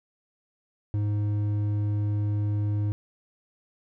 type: tone with hard clipping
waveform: sine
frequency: 103.83 Hz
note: G#2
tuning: in tune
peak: -25 dBFS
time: 0.94-2.92 s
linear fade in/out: 0 ms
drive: 6 dB
effects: none